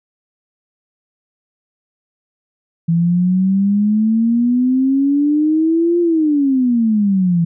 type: exponential two-way sweep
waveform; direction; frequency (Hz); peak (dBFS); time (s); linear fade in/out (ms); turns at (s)
sine; up then down; 165.2 to 349.2 to 165.2; -11; 2.88-7.45; 10; 6
effects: none